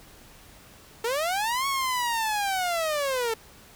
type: linear two-way sweep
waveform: sawtooth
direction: up then down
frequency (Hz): 440 to 1114 to 440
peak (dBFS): -21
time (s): 1.04-3.34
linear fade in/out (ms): 5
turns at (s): 1.67
effects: pink hiss -51 dBFS RMS until 3.75 s